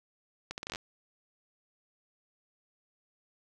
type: accelerating click train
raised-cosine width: 0.2 ms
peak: -20 dBFS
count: 9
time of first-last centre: 0.51-0.758 s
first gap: 69 ms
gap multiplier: 0.75
effects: none